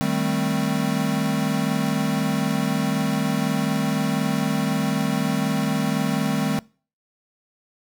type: chord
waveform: square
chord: A half-diminished seventh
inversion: second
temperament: equal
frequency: 155.56 / 196 / 220 / 261.6 Hz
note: Eb3 / G3 / A3 / C4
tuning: 0 / 0 / 0 / 0 cents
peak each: -27 dBFS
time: 0.01-6.59 s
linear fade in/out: 0 ms
effects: noise-tail reverb RT60 0.4 s tail -24 dB re dry